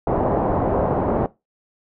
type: low-pass noise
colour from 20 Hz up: white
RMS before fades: -20 dBFS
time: 0.07-1.26 s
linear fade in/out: 2 ms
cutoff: 810 Hz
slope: 24 dB/octave
effects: noise-tail reverb RT60 0.2 s tail -18 dB re dry